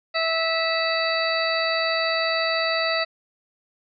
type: harmonic tone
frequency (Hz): 654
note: E5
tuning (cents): -14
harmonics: 1 / 2 / 3 / 4 / 6 / 7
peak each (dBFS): -25 / -28 / -27 / -30 / -30 / -29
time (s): 0.14-3.05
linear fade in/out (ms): 20
effects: none